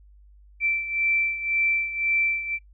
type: beating tone pair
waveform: sine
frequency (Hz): 2337 / 2338.9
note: D7 / D7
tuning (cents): -9 / -8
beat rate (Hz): 1.9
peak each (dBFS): -23 / -28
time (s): 0.6-2.59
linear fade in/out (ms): 50
effects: noise-tail reverb RT60 0.1 s tail -24 dB re dry + added 50 Hz sine -49 dBFS peak until 2.73 s